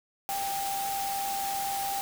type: tone in noise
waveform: sine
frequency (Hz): 790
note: G5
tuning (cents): +13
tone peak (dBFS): -30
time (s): 0.29-2.01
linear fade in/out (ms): 0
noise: white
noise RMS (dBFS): -36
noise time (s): 0.29-2.01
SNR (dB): +3
effects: none